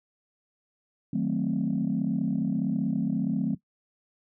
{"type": "chord", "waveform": "sine", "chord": "D# diminished seventh", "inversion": "none", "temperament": "equal", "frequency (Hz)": [155.56, 185, 220, 261.6], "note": ["D#3", "F#3", "A3", "C4"], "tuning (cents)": [0, 0, 0, 0], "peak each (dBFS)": [-32, -28, -28, -29], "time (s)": [1.13, 3.55], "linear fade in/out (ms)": 5, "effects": ["noise-tail reverb RT60 0.1 s tail -17 dB re dry", "tanh soft clip ceiling -17 dBFS"]}